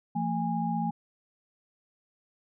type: tone cluster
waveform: sine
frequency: 170.9 / 226.1 / 821 Hz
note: F3 / A3 / G#5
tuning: -37 / +47 / -20 cents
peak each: -31 dBFS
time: 0.15-0.91 s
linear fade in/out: 10 ms
effects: none